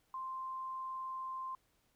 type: tone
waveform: sine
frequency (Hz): 1046.5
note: C6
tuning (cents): 0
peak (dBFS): -39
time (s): 0.14-1.55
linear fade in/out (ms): 2
effects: pink hiss -75 dBFS RMS until 1.95 s